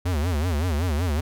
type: tone with vibrato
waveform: square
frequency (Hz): 81.2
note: E2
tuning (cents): -26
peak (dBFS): -22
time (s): 0.05-1.21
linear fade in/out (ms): 10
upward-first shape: sine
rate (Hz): 5.3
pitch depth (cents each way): 220
effects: none